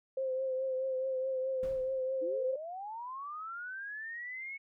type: tone with vibrato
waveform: sine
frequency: 523.3 Hz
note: C5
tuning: in tune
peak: -31 dBFS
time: 0.17-2.56 s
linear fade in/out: 5 ms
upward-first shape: triangle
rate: 4.7 Hz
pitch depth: 35 cents each way
type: noise with exponential decay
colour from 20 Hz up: brown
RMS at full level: -41 dBFS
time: 1.63-2.09 s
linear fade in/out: 2 ms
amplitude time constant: 100 ms
type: linear sweep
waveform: sine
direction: up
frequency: 301.5 to 2217 Hz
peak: -39 dBFS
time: 2.21-4.58 s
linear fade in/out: 20 ms
effects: none